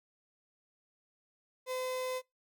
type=tone; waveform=35% pulse; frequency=511 Hz; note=C5; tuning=41 cents flat; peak=-32 dBFS; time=1.66-2.22 s; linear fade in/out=50 ms; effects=noise-tail reverb RT60 0.2 s tail -25 dB re dry + MP3 96 kbps